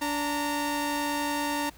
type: tone pair together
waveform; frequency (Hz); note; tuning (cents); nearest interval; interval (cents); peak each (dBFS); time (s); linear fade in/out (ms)
sawtooth; 289.4 / 918.8; D4 / A#5; -25 / -25; octave + minor sixth; 2000; -26; 0.01-1.7; 10
effects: added 52 Hz sine -54 dBFS peak until 1.77 s + pink hiss -54 dBFS RMS until 1.77 s